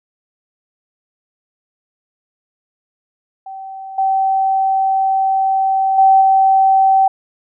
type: tone with level steps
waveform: sine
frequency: 771 Hz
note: G5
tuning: 29 cents flat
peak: -27 / -12 / -6 / -8 dBFS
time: 3.46-7.08 s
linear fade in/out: 5 ms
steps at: 3.98 / 5.98 / 6.21 s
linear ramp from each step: 5 ms
effects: none